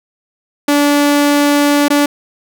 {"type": "tone with dropouts", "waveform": "sawtooth", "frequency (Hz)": 289.2, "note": "D4", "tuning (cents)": -27, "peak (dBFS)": -5, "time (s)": [0.68, 2.06], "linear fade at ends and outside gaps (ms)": 5, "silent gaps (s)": [1.883, 1.902], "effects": []}